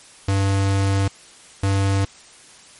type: tone pair in turn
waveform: square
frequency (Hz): 98 / 98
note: G2 / G2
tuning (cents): 0 / 0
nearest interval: unison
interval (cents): 0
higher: neither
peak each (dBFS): -17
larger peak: neither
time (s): 0.28-1.08 / 1.63-2.05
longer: first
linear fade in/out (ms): 5
effects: white hiss -46 dBFS RMS until 2.79 s + MP3 48 kbps